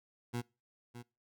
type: tone with echo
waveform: 20% pulse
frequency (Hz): 120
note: B2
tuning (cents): -49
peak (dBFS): -30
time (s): 0.33-0.42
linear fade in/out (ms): 20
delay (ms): 610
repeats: 1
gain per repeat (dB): -11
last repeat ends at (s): 1.03
effects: noise-tail reverb RT60 0.3 s tail -24 dB re dry